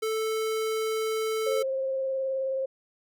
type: tone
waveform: square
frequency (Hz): 440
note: A4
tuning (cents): 0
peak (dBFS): -27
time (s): 0.02-1.63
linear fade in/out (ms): 10
type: tone with vibrato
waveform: sine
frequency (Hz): 532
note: C5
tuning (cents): +29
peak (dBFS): -26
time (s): 1.46-2.66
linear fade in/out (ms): 10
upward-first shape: triangle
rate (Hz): 19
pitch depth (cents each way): 19
effects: none